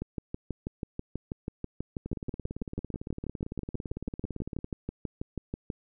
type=two click trains; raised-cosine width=3 ms; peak=-23 / -20 dBFS; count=47 / 36; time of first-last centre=2.06-4.644 / 0.02-5.702 s; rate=17.8 / 6.16 Hz; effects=none